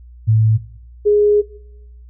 sine tone pair in turn, 110 / 415.3 Hz, A2 / G#4, 0 / 0 cents, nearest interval octave + major seventh, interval 2300 cents, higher second, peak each -9 dBFS, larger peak neither, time 0.27-0.58 / 1.05-1.42 s, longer second, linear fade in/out 20 ms, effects noise-tail reverb RT60 0.9 s tail -21 dB re dry + added 60 Hz sine -37 dBFS peak until 2.09 s

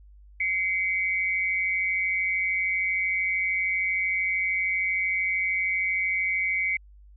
sine tone pair together, 2073 / 2260 Hz, C7 / C#7, -17 / +33 cents, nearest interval minor second, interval 150 cents, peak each -26 dBFS, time 0.4-6.77 s, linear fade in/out 5 ms, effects added 50 Hz sine -48 dBFS peak until 7.16 s

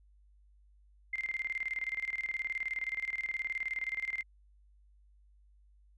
sine tone with tremolo, 2093 Hz, C7, in tune, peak -31 dBFS, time 1.13-4.23 s, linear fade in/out 5 ms, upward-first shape square, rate 19 Hz, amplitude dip 80%, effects added 50 Hz sine -60 dBFS peak until 5.97 s + resampled to 24000 Hz

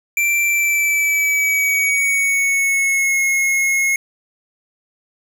square tone with pitch glide, 2349 to 2167 Hz, D7 to C#7, 0 to -40 cents, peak -15 dBFS, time 0.17-3.96 s, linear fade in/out 2 ms, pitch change -140 cents, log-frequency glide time 0.45-3.21 s, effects 7-bit

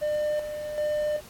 triangle tone with tremolo, 601 Hz, D5, 40 cents sharp, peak -22 dBFS, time 0.01-1.21 s, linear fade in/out 20 ms, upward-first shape square, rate 1.3 Hz, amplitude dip 55%, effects pink hiss -48 dBFS RMS until 1.29 s + AAC 64 kbps

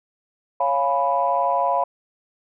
sine chord, C# dominant seventh, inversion none, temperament equal, 554.4 / 698.5 / 830.6 / 987.8 Hz, C#5 / E#5 / G#5 / B5, 0 / 0 / 0 / 0 cents, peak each -24 / -22 / -26 / -21 dBFS, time 0.6-1.84 s, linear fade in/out 5 ms, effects tanh soft clip ceiling -7 dBFS

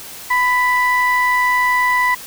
sine tone pair together, 999.2 / 1975.5 Hz, B5 / B6, +20 / 0 cents, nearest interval octave, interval 1180 cents, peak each -14 dBFS, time 0.3-2.15 s, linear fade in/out 10 ms, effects tanh soft clip ceiling -8 dBFS + white hiss -34 dBFS RMS until 2.26 s

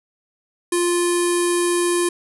square tone with low-pass filter, 349.2 Hz, F4, in tune, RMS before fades -19 dBFS, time 0.72-2.09 s, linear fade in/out 5 ms, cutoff 9800 Hz, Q 7.5, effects none

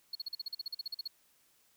triangle tone bursts, 4337 Hz, C#8, 39 cents flat, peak -34 dBFS, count 15, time 0.13-1.077 s, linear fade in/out 5 ms, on 23 ms, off 43 ms, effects white hiss -69 dBFS RMS until 1.76 s

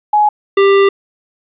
sine / square tone pair in turn, 840 / 394.9 Hz, G#5 / G4, +19 / +13 cents, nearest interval octave + minor second, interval 1306 cents, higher first, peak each -7 dBFS, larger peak neither, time 0.13-0.29 / 0.57-0.89 s, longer second, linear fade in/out 5 ms, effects resampled to 8000 Hz + 8-bit

